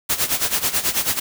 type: noise with tremolo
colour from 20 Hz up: white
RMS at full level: -18 dBFS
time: 0.09-1.2 s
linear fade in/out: 10 ms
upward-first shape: sine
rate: 9.2 Hz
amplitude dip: 80%
effects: none